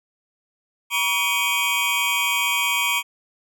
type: tone cluster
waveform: square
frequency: 960 / 1129 / 2271 / 2480 / 3197 Hz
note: B5 / C#6 / C#7 / D#7 / G7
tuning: -49 / +31 / +41 / -6 / +33 cents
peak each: -29 / -30 / -25 / -25 / -27 dBFS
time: 0.9-3.03 s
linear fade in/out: 50 ms
effects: none